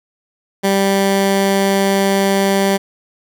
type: tone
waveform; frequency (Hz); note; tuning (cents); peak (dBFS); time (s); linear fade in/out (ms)
15% pulse; 196; G3; 0; -6; 0.63-2.78; 20
effects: none